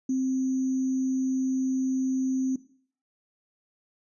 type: tone with sample-and-hold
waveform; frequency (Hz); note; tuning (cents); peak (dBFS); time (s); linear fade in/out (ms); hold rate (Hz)
sine; 261.6; C4; 0; -23; 0.09-2.56; 5; 6300
effects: noise-tail reverb RT60 0.5 s tail -17 dB re dry + resampled to 24000 Hz